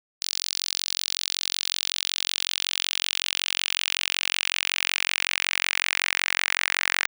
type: tone with high-pass filter sweep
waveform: sawtooth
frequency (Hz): 45.37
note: F#1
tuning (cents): -33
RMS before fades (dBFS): -27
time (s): 0.21-7.07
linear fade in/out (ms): 10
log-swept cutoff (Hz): 4600 to 1900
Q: 2.5
effects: none